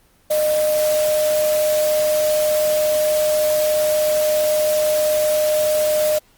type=tone in noise; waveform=sine; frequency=610 Hz; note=D#5; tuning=34 cents flat; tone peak=-15 dBFS; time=0.3-6.19 s; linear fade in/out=10 ms; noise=white; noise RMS=-27 dBFS; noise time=0.3-6.19 s; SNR=+9 dB; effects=pink hiss -56 dBFS RMS until 6.37 s + Opus 24 kbps